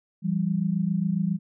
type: tone pair together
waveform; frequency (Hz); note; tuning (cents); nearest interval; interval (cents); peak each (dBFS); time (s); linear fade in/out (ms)
sine; 168.7 / 196.03; E3 / G3; +40 / 0; minor third; 260; -25; 0.22-1.39; 50
effects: none